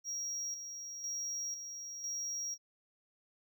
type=tone with tremolo; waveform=triangle; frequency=5650 Hz; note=F8; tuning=19 cents sharp; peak=-35 dBFS; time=0.04-2.58 s; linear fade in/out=50 ms; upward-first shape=square; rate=1 Hz; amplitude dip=50%; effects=none